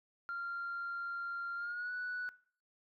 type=tone with pitch glide; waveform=sine; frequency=1388 to 1479.1 Hz; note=F6 to F#6; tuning=-11 to -1 cents; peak=-36 dBFS; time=0.29-2.29 s; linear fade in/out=0 ms; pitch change=+110 cents; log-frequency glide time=1.56-1.92 s; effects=noise-tail reverb RT60 0.5 s tail -20 dB re dry + tanh soft clip ceiling -34 dBFS